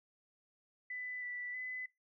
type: tone with pitch steps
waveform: sine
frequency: 1997 / 1970 / 2011 Hz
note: B6 / B6 / B6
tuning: +19 / -5 / +31 cents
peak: -40 dBFS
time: 0.9-1.86 s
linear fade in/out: 5 ms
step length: 320 ms
effects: noise-tail reverb RT60 0.2 s tail -19 dB re dry